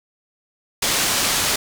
white low-pass noise, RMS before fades -20 dBFS, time 0.82-1.56 s, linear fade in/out 5 ms, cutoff 8200 Hz, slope 12 dB/octave, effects none

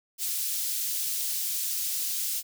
white high-pass noise, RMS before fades -30 dBFS, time 0.18-2.43 s, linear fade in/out 50 ms, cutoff 4200 Hz, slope 12 dB/octave, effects none

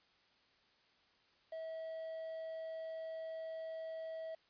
triangle tone with quantisation, 646 Hz, E5, 35 cents flat, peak -40 dBFS, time 1.52-4.35 s, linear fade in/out 5 ms, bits 10, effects white hiss -71 dBFS RMS until 4.49 s + resampled to 11025 Hz

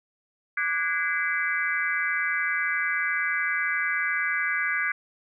sine tone cluster, 1173 / 1474 / 1645 / 2038 / 2304 Hz, D6 / F#6 / G#6 / C7 / D7, -2 / -7 / -17 / -46 / -34 cents, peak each -35 / -30 / -28 / -28 / -34 dBFS, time 0.57-4.92 s, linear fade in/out 5 ms, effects none

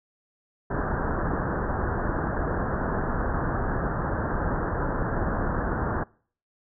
pink low-pass noise, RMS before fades -27 dBFS, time 0.7-6.04 s, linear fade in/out 10 ms, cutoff 1700 Hz, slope 96 dB/octave, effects noise-tail reverb RT60 0.5 s tail -25 dB re dry

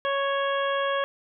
harmonic tone with a mistuned harmonic, 554.4 Hz, C#5, in tune, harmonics 1 / 2 / 3 / 4 / 5 / 6, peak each -26 / -28 / -31 / -42 / -39 / -36 dBFS, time 0.05-1.04 s, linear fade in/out 0 ms, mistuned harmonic 6, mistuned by -20 cents, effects none

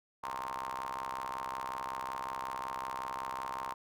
sawtooth ring-modulated tone, 65.41 Hz, C2, in tune, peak -30 dBFS, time 0.23-3.74 s, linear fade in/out 10 ms, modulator 990 Hz, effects none

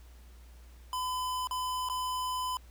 square tone with dropouts, 1010 Hz, B5, 39 cents sharp, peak -32 dBFS, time 0.93-2.57 s, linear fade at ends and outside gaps 1 ms, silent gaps 1.472-1.51 / 1.888-1.898 s, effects added 60 Hz sine -50 dBFS peak until 2.7 s + pink hiss -62 dBFS RMS until 2.7 s

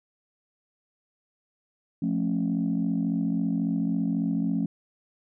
sine chord, F augmented, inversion none, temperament just, 174.61 / 218.3 / 272.8 Hz, F3 / A3 / C#4, 0 / -13 / -28 cents, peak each -27 dBFS, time 2.02-4.66 s, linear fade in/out 5 ms, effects tanh soft clip ceiling -17 dBFS

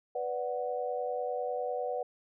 sine chord, B minor, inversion none, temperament equal with one note detuned, 493.9 / 583.9 / 740 Hz, B4 / D5 / F#5, 0 / -10 / 0 cents, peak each -34 / -37 / -36 dBFS, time 0.15-2.03 s, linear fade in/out 5 ms, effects none

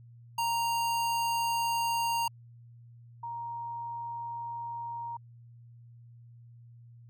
square / sine tone pair in turn, 931 / 936.4 Hz, A#5 / A#5, -2 / +8 cents, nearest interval unison, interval 10 cents, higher second, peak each -28 / -35 dBFS, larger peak first, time 0.38-2.28 / 3.23-5.17 s, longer second, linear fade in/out 5 ms, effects added 118 Hz sine -50 dBFS peak until 7.09 s

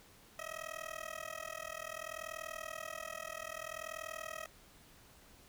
15% pulse tone with amplitude modulation, 637 Hz, D#5, 41 cents sharp, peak -32 dBFS, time 0.39-4.46 s, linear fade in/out 2 ms, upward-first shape sine, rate 40.6 Hz, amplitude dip 100%, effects pink hiss -61 dBFS RMS until 5.48 s

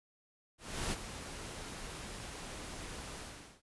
pink noise with ADSR envelope, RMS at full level -35 dBFS, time 0.58-3.62 s, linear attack 340 ms, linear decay 31 ms, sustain -10 dB, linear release 440 ms, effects resampled to 24000 Hz

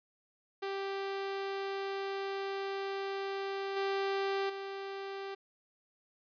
sawtooth tone with level steps, 392 Hz, G4, in tune, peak -31 / -27 / -35 dBFS, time 0.62-5.35 s, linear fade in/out 10 ms, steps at 3.76 / 4.49 s, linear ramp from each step 10 ms, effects resampled to 11025 Hz

